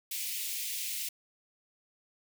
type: high-pass noise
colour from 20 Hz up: white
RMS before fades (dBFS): -36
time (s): 0.11-1.09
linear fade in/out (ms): 5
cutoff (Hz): 2100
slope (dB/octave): 48
effects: none